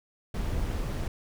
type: noise with amplitude modulation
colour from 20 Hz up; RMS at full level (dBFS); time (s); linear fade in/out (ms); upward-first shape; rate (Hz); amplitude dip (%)
brown; -29; 0.34-1.08; 5; sine; 164; 25
effects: none